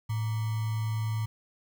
sine tone with sample-and-hold, 110 Hz, A2, in tune, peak -27 dBFS, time 0.09-1.26 s, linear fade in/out 10 ms, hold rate 1050 Hz, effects none

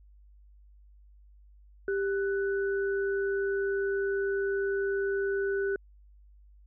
sine tone pair together, 394.2 / 1488.3 Hz, G4 / F#6, +10 / +10 cents, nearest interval octave + major seventh, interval 2300 cents, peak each -27 / -35 dBFS, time 1.88-5.76 s, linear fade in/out 2 ms, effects added 50 Hz sine -53 dBFS peak until 6.66 s

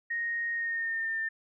sine tone with pitch glide, 1864.7 to 1798.1 Hz, A#6 to A6, 0 to +37 cents, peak -29 dBFS, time 0.1-1.29 s, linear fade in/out 10 ms, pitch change -63 cents, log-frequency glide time 0.53-1.15 s, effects none

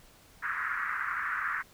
pink band-pass noise, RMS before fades -33 dBFS, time 0.42-1.63 s, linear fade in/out 20 ms, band 1200 to 1900 Hz, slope 48 dB/octave, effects pink hiss -58 dBFS RMS until 1.73 s

